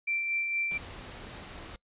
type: tone with tremolo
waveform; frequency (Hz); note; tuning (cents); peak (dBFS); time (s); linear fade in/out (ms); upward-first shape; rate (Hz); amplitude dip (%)
sine; 2349; D7; 0; -27; 0.07-0.78; 10; sine; 4.3; 35
type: noise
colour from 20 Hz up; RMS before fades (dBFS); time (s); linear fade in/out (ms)
pink; -44; 0.71-1.76; 2
type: noise with exponential decay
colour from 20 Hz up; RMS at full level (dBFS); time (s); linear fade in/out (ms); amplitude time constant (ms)
violet; -37; 1.3-1.69; 1; 83
effects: noise-tail reverb RT60 0.1 s tail -23 dB re dry + resampled to 8000 Hz